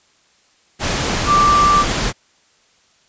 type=tone in noise; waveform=sine; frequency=1174.7 Hz; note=D6; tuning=in tune; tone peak=-10 dBFS; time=1.26-1.85 s; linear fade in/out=50 ms; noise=pink; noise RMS=-19 dBFS; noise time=0.79-2.13 s; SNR=+6 dB; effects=white hiss -56 dBFS RMS until 3.08 s + resampled to 16000 Hz